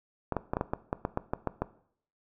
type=clicks; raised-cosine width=1 ms; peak=-14 dBFS; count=12; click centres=0.323 / 0.367 / 0.535 / 0.569 / 0.611 / 0.735 / 0.929 / 1.051 / 1.174 / 1.335 / 1.473 / 1.62 s; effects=noise-tail reverb RT60 0.6 s tail -17 dB re dry